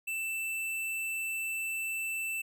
square tone, 2659 Hz, E7, 14 cents sharp, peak -33 dBFS, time 0.07-2.42 s, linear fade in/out 10 ms, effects none

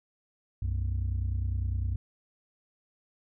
sine tone pair together, 64 / 93.92 Hz, C2 / F#2, -38 / +26 cents, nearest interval perfect fifth, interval 664 cents, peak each -28 dBFS, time 0.62-1.96 s, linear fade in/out 5 ms, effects tanh soft clip ceiling -24 dBFS

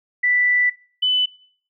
sine tone pair in turn, 1975.5 / 3001 Hz, B6 / F#7, 0 / +24 cents, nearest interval perfect fifth, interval 724 cents, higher second, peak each -15 / -15 dBFS, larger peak neither, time 0.23-0.7 / 1.02-1.26 s, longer first, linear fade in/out 10 ms, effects noise-tail reverb RT60 0.5 s tail -20 dB re dry

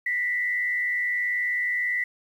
sine tone with frequency modulation, 1975.5 Hz, B6, in tune, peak -23 dBFS, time 0.06-2.04 s, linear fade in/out 5 ms, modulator 98.6 Hz, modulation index 0.63, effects 9-bit

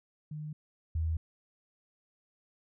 sine tone pair in turn, 152.1 / 80.57 Hz, D#3 / E2, -39 / -39 cents, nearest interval major seventh, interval 1100 cents, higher first, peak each -37 / -28 dBFS, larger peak second, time 0.31-0.53 / 0.95-1.17 s, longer neither, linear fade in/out 5 ms, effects none

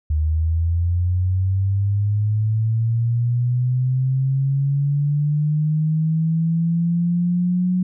sine linear sweep, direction up, 75.6 to 183.4 Hz, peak -16 dBFS, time 0.1-7.83 s, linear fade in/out 5 ms, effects none

